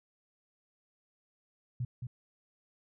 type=tone with echo; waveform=sine; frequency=123.3 Hz; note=B2; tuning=2 cents flat; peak=-31 dBFS; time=1.8-1.85 s; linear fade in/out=5 ms; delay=220 ms; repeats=1; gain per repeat=-5 dB; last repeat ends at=2.07 s; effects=none